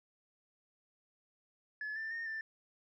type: tone with pitch steps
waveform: sine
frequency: 1713 / 1778 / 1835 / 1776 Hz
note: A6 / A6 / A#6 / A6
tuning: -47 / +18 / -28 / +16 cents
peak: -36 dBFS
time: 1.81-2.41 s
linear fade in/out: 2 ms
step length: 150 ms
effects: tanh soft clip ceiling -35 dBFS